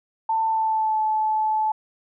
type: tone with pitch glide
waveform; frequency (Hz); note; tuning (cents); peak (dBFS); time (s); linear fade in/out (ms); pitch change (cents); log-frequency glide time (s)
sine; 891 to 866.6; A5 to A5; +22 to -27; -19; 0.29-1.72; 5; -49; 0.45-1
effects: none